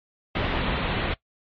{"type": "low-pass noise", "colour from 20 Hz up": "pink", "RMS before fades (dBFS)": -26, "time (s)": [0.35, 1.14], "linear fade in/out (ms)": 5, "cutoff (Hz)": 3700, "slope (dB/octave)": 48, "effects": ["noise-tail reverb RT60 0.1 s tail -19 dB re dry", "MP3 32 kbps"]}